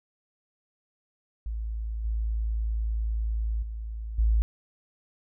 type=tone with level steps; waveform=sine; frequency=55 Hz; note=A1; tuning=in tune; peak=-29 / -25 / -32 / -19 dBFS; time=1.46-4.42 s; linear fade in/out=0 ms; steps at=2.04 / 3.62 / 4.18 s; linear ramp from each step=10 ms; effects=none